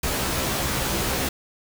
pink noise with comb filter, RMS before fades -25 dBFS, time 0.03-1.29 s, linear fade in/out 5 ms, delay 15 ms, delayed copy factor +0.7, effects none

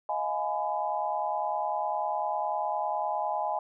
sine chord, F half-diminished seventh, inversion third, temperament just, 628.6 / 698.5 / 838.1 / 1005.8 Hz, Eb5 / F5 / Ab5 / Cb6, +18 / 0 / +16 / +31 cents, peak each -34 / -35 / -30 / -35 dBFS, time 0.09-3.59 s, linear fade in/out 2 ms, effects none

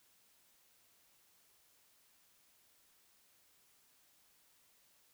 silence, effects white hiss -70 dBFS RMS until 5.13 s

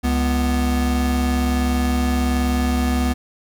square tone pair together, 69.09 / 246.2 Hz, C#2 / B3, -5 / -5 cents, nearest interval octave + minor seventh, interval 2200 cents, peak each -20 / -21 dBFS, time 0.03-3.14 s, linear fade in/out 20 ms, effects none

